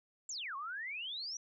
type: exponential two-way sweep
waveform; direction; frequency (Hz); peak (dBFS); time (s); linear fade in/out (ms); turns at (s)
sine; down then up; 7630 to 1059 to 5940; -39; 0.29-1.37; 2; 0.56
effects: none

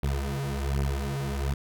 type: beating tone pair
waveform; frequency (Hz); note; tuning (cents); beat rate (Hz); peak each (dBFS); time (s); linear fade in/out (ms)
25% pulse; 68.4 / 69.7; C#2 / C#2; -23 / +10; 1.3; -26; 0.03-1.54; 5
effects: none

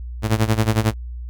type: tone with tremolo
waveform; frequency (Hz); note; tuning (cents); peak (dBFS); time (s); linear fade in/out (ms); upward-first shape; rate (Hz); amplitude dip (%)
sawtooth; 110; A2; 0; -9; 0.22-0.94; 50; sine; 11; 85
effects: added 60 Hz sine -28 dBFS peak until 1.29 s

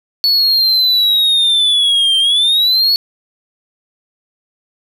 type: linear two-way sweep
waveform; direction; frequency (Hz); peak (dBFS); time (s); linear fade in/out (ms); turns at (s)
triangle; down then up; 4435 to 3136 to 4435; -8; 0.24-2.96; 0; 2.18
effects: none

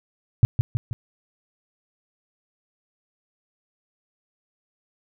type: tone with echo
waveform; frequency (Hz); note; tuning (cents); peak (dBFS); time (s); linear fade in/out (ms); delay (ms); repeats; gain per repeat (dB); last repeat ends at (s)
sine; 116.54; A#2; 0; -9; 0.43-0.45; 0; 160; 3; -5; 0.93
effects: none

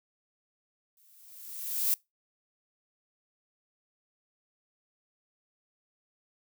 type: noise with exponential growth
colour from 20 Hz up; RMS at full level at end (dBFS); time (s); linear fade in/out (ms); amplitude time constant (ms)
violet; -25; 0.97-1.94; 1; 210
effects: noise-tail reverb RT60 0.2 s tail -24 dB re dry

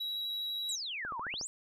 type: tone with vibrato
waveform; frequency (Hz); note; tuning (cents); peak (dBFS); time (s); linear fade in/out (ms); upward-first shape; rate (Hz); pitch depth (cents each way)
triangle; 3881; B7; -31; -33; 0-0.76; 10; square; 12; 8
type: exponential two-way sweep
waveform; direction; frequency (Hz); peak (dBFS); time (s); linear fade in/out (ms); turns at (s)
sine; down then up; 8320 to 880 to 8320; -36; 0.69-1.47; 0; 1.19
type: click train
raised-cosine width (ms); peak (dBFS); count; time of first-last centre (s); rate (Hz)
1; -31; 6; 1.05-1.412; 13.8
effects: none

